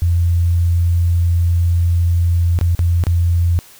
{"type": "tone with dropouts", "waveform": "sine", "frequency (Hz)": 85.9, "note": "F2", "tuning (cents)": -28, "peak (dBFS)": -11, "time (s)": [0.02, 3.59], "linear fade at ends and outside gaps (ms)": 0, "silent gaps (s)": [[2.589, 2.612], [2.75, 2.792], [3.038, 3.068]], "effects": ["white hiss -43 dBFS RMS until 3.79 s"]}